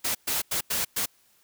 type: noise bursts at uneven times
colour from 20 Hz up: white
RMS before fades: -27 dBFS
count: 5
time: 0.04-0.15 / 0.27-0.42 / 0.51-0.61 / 0.7-0.85 / 0.96-1.06 s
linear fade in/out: 10 ms
effects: white hiss -63 dBFS RMS until 1.43 s